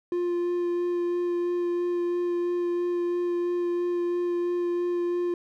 triangle tone with vibrato, 350.3 Hz, F4, 5 cents sharp, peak -22 dBFS, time 0.12-5.34 s, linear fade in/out 2 ms, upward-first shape sine, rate 3 Hz, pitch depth 10 cents each way, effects none

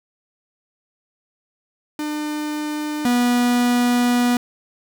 45% pulse tone pair in turn, 300.8 / 243.8 Hz, D4 / B3, +42 / -22 cents, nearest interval major third, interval 364 cents, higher first, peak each -23 / -15 dBFS, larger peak second, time 1.99-3.05 / 3.05-4.37 s, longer second, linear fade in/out 2 ms, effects none

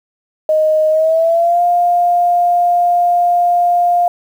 sine tone with pitch glide, 622.3 to 702.6 Hz, D#5 to F5, 0 to +10 cents, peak -9 dBFS, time 0.49-4.08 s, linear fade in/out 2 ms, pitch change +210 cents, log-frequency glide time 0.9-1.62 s, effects 7-bit

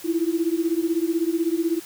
sine beating tone pair, 324.9 / 340.9 Hz, E4 / F4, -25 / -42 cents, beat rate 16 Hz, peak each -23 dBFS, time 0.04-1.8 s, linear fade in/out 20 ms, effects white hiss -42 dBFS RMS until 1.85 s

